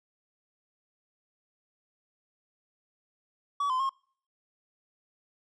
triangle tone with pitch steps, 1138 / 1028 / 1076 Hz, C#6 / C6 / C6, +45 / -31 / +48 cents, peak -24 dBFS, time 3.6-3.894 s, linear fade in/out 5 ms, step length 98 ms, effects noise-tail reverb RT60 0.5 s tail -26 dB re dry + resampled to 22050 Hz

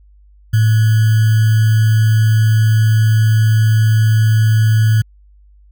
sine tone with sample-and-hold, 110 Hz, A2, in tune, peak -8 dBFS, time 0.53-5.02 s, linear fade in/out 10 ms, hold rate 1575 Hz, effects added 50 Hz sine -43 dBFS peak until 5.71 s

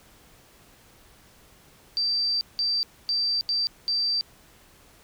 sine tone bursts at uneven times, 4676 Hz, D8, 8 cents flat, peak -22 dBFS, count 5, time 1.97-2.41 / 2.59-2.83 / 3.09-3.41 / 3.49-3.67 / 3.88-4.21 s, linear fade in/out 0 ms, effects pink hiss -55 dBFS RMS until 5.03 s

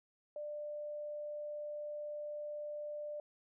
sine tone, 594 Hz, D5, 20 cents sharp, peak -40 dBFS, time 0.36-3.2 s, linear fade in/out 2 ms, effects none

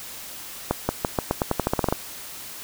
accelerating click train, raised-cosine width 1 ms, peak -6 dBFS, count 14, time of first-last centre 0.71-1.925 s, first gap 180 ms, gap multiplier 0.88, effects white hiss -38 dBFS RMS until 2.63 s

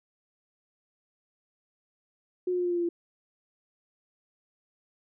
sine tone with pitch steps, 363.1 / 359.6 / 356 / 352.6 / 349.1 / 345.7 / 342.3 Hz, F#4 / F#4 / F4 / F4 / F4 / F4 / F4, -33 / -49 / +33 / +17 / -1 / -18 / -35 cents, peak -25 dBFS, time 2.47-2.89 s, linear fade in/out 5 ms, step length 60 ms, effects none

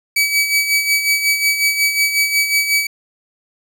sawtooth tone with tremolo, 2284 Hz, D7, 49 cents flat, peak -8 dBFS, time 0.16-2.87 s, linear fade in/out 5 ms, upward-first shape sine, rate 5.5 Hz, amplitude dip 60%, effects none

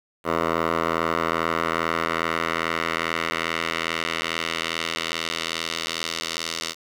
10% pulse tone with band-pass filter sweep, 82.41 Hz, E2, in tune, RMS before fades -26 dBFS, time 0.24-6.75 s, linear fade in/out 50 ms, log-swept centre 940 to 4700 Hz, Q 1.2, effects 7-bit

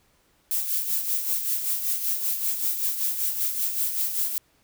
violet noise with tremolo, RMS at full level -24 dBFS, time 0.51-4.38 s, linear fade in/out 0 ms, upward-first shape sine, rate 5.2 Hz, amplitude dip 55%, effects pink hiss -64 dBFS RMS until 4.63 s

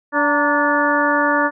harmonic tone with a mistuned harmonic, 290 Hz, D4, 22 cents flat, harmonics 1 / 2 / 3 / 4 / 5 / 6, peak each -21 / -21 / -21 / -21 / -21 / -21 dBFS, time 0.12-1.51 s, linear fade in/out 50 ms, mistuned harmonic 3, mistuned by +77 cents, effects none

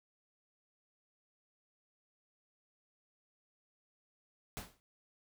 pink noise with exponential decay, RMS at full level -40 dBFS, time 4.57-4.8 s, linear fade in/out 0 ms, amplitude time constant 49 ms, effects none

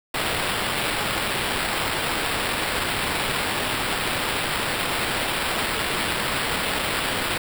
blue noise with sample-and-hold, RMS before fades -25 dBFS, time 0.14-7.38 s, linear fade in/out 5 ms, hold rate 6300 Hz, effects none

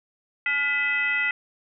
sine tone with frequency modulation, 2000 Hz, B6, 21 cents sharp, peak -21 dBFS, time 0.46-1.31 s, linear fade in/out 2 ms, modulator 576 Hz, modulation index 0.93, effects none

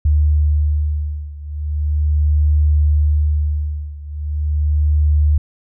sine beating tone pair, 74.7 / 75.08 Hz, D2 / D2, +30 / +39 cents, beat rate 0.38 Hz, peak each -15 / -17 dBFS, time 0.05-5.38 s, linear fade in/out 5 ms, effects none

